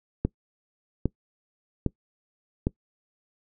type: click train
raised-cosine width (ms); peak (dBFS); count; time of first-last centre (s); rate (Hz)
3; -10; 4; 0.25-2.669; 1.24
effects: noise-tail reverb RT60 0.1 s tail -23 dB re dry